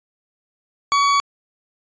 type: tone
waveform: 40% pulse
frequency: 1129 Hz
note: C#6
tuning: 31 cents sharp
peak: -13 dBFS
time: 0.92-1.2 s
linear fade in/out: 0 ms
effects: resampled to 16000 Hz